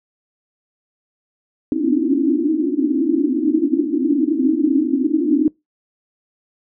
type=band-pass noise; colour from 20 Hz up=pink; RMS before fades=-17 dBFS; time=1.72-5.48 s; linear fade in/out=2 ms; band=260 to 330 Hz; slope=96 dB/octave; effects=noise-tail reverb RT60 0.2 s tail -25 dB re dry